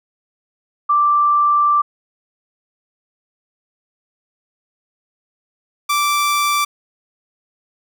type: tone pair in turn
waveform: sine / sawtooth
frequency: 1174.7 / 1169.4 Hz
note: D6 / D6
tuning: 0 / -8 cents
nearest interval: unison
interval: 8 cents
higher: first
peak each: -11 dBFS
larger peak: neither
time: 0.89-1.82 / 5.89-6.65 s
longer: first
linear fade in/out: 10 ms
effects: none